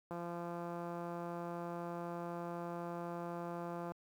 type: click train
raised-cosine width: 1 ms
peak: -30 dBFS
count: 656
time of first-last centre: 0.11-3.918 s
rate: 172 Hz
effects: high-pass 60 Hz 12 dB/octave + 10-bit